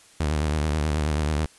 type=tone with vibrato; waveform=sawtooth; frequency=75.8 Hz; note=D#2; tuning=45 cents flat; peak=-18 dBFS; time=0.2-1.46 s; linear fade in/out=5 ms; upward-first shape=sine; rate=9.3 Hz; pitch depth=85 cents each way; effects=white hiss -53 dBFS RMS until 1.58 s + resampled to 24000 Hz